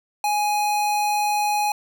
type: tone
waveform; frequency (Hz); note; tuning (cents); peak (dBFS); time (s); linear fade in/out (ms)
square; 833; G#5; +5; -20; 0.24-1.72; 2
effects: none